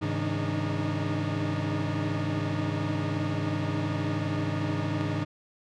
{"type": "tone cluster", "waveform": "40% pulse", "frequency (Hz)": [102.6, 135.8, 158.6, 285.4, 304.4], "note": ["G#2", "C#3", "D#3", "D4", "D#4"], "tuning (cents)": [-21, -35, 33, -49, -38], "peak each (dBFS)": [-31, -34, -32, -38, -32], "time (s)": [0.01, 5.25], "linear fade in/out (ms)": 20, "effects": ["low-pass 4000 Hz 12 dB/octave"]}